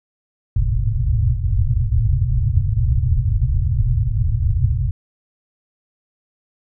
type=low-pass noise; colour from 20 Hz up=white; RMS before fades=-17 dBFS; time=0.56-4.91 s; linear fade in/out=5 ms; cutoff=130 Hz; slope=96 dB/octave; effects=none